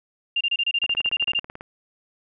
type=tone bursts; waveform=sine; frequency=2794 Hz; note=F7; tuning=in tune; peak=-19 dBFS; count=14; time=0.36-1.396 s; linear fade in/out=5 ms; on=48 ms; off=28 ms
type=click train; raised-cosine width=0.5 ms; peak=-21 dBFS; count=15; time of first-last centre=0.84-1.609 s; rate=18.2 Hz
effects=none